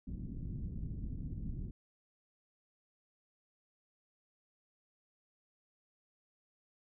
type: low-pass noise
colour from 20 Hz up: pink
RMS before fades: -41 dBFS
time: 0.07-1.71 s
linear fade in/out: 5 ms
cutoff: 240 Hz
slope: 24 dB/octave
effects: none